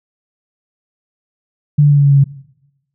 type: tone with pitch steps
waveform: sine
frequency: 146.83 / 145.4 / 143.97 / 142.57 / 141.17 / 139.8 / 138.43 Hz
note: D3 / D3 / D3 / C#3 / C#3 / C#3 / C#3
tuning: 0 / -17 / -34 / +49 / +32 / +15 / -2 cents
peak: -5 dBFS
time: 1.78-2.242 s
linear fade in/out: 10 ms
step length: 66 ms
effects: noise-tail reverb RT60 0.9 s tail -19 dB re dry